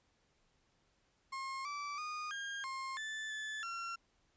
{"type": "tone with pitch steps", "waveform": "35% pulse", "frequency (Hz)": [1072, 1159, 1229, 1614, 1065, 1751, 1734, 1366], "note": ["C6", "D6", "D#6", "G#6", "C6", "A6", "A6", "F6"], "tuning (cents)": [42, -23, -22, -50, 30, -9, -26, -39], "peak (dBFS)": -38, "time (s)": [1.32, 3.96], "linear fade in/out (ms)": 10, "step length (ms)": 330, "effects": ["pink hiss -75 dBFS RMS until 4.36 s", "resampled to 16000 Hz"]}